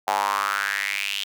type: tone with high-pass filter sweep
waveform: square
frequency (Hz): 49.88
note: G1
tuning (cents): +31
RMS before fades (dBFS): -25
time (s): 0.07-1.24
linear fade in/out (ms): 10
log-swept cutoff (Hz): 770 to 3200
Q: 5.1
effects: none